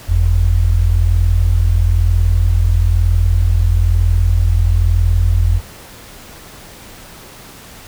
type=tone pair together; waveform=sine; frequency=46.25 / 87.3 Hz; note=F#1 / F2; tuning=0 / 0 cents; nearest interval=major seventh; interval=1100 cents; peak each=-12 dBFS; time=0.07-5.61 s; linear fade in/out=50 ms; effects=pink hiss -37 dBFS RMS until 7.87 s